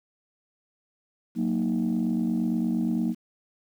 sine chord, D# minor, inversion first, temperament equal with one note detuned, 184.46 / 233.1 / 311.1 Hz, F#3 / A#3 / D#4, -5 / 0 / 0 cents, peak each -27 / -24 / -29 dBFS, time 1.35-3.15 s, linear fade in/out 50 ms, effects tanh soft clip ceiling -18 dBFS + 9-bit

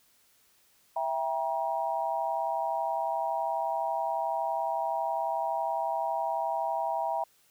sine chord, E diminished, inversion none, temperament just, 659.3 / 791.1 / 949.3 Hz, E5 / G5 / Bb5, 0 / +16 / +31 cents, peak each -32 / -32 / -32 dBFS, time 0.96-7.24 s, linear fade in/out 5 ms, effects white hiss -65 dBFS RMS until 7.5 s

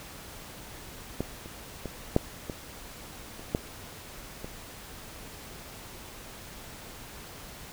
clicks, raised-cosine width 2 ms, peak -15 / -30 / -21 / -7 / -20 / -29 / -12 / -23 dBFS, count 8, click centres 1.206 / 1.459 / 1.857 / 2.164 / 2.498 / 3.395 / 3.549 / 4.445 s, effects pink hiss -45 dBFS RMS until 7.72 s

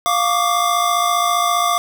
square tone cluster, 700 / 1141 / 1196 Hz, F5 / C#6 / D6, +4 / +50 / +31 cents, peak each -20 dBFS, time 0.06-1.78 s, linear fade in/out 0 ms, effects none

